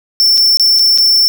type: tone with dropouts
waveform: square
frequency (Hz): 5390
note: E8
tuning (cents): +38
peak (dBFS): -7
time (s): 0.2-1.28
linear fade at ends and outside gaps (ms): 0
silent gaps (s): 0.374-0.378 / 0.571-0.597 / 0.788-0.793 / 0.977-0.984
effects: none